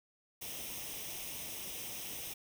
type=noise with comb filter; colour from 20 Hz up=white; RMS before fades=-43 dBFS; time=0.41-2.34 s; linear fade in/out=10 ms; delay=0.34 ms; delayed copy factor=+0.65; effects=none